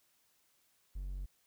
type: tone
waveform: triangle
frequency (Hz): 46.73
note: F#1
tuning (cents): +18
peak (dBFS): -36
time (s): 0.95-1.26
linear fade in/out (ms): 10
effects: white hiss -73 dBFS RMS until 1.46 s